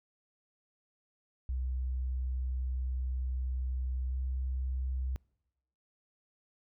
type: tone with pitch glide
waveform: sine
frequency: 63.7 to 64.59 Hz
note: C2 to C2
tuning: -46 to -22 cents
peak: -31 dBFS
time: 1.49-5.16 s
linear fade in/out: 0 ms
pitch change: +24 cents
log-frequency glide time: 4.1-4.16 s
effects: noise-tail reverb RT60 0.9 s tail -26 dB re dry